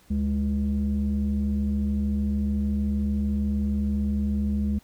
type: tone pair together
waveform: sine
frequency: 73.42 / 207 Hz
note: D2 / G#3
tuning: 0 / -5 cents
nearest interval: octave + tritone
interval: 1795 cents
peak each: -24 / -23 dBFS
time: 0.1-4.79 s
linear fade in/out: 10 ms
effects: tanh soft clip ceiling -18 dBFS + pink hiss -58 dBFS RMS until 4.83 s